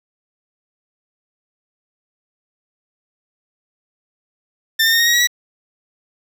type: tone with pitch steps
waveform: 20% pulse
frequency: 1792 / 1816 / 1840.3 / 1864.9 / 1889.8 / 1915.1 / 1940.7 Hz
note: A6 / A#6 / A#6 / A#6 / A#6 / A#6 / B6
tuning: +31 / -46 / -23 / 0 / +23 / +46 / -31 cents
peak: -7 dBFS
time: 4.79-5.273 s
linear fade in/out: 10 ms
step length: 69 ms
effects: none